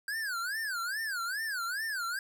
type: tone with vibrato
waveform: square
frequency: 1568 Hz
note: G6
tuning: in tune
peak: -33 dBFS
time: 0.08-2.19 s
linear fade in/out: 2 ms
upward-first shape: sine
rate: 2.4 Hz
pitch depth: 250 cents each way
effects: none